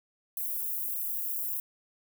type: high-pass noise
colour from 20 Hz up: white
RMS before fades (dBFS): -33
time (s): 0.37-1.6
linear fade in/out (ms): 2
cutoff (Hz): 12000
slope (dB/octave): 24
effects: none